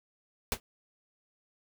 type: noise with exponential decay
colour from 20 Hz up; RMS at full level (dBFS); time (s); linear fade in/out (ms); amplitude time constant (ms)
pink; -25; 0.52-0.6; 1; 16
effects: none